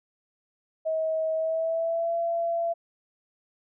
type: tone with pitch glide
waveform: sine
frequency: 638 to 675.9 Hz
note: D#5 to E5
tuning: +43 to +43 cents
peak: -24 dBFS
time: 0.85-2.74 s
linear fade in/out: 20 ms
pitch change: +100 cents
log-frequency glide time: 1.34-2.15 s
effects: none